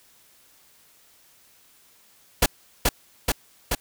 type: noise with echo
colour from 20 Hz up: pink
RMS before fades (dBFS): -17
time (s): 2.42-2.46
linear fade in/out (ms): 5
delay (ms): 430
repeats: 3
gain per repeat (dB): -2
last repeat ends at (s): 3.75
effects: white hiss -57 dBFS RMS until 3.8 s